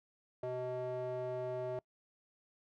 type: tone with band-pass filter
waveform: square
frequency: 126.3 Hz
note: B2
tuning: 39 cents sharp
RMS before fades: -39 dBFS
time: 0.43-1.79 s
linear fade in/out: 2 ms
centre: 540 Hz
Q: 7.5
effects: noise-tail reverb RT60 0.1 s tail -24 dB re dry